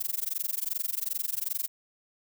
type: noise with amplitude modulation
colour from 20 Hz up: violet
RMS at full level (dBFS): -28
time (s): 0-1.68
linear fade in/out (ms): 10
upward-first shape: sine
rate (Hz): 22.6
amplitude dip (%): 100
effects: none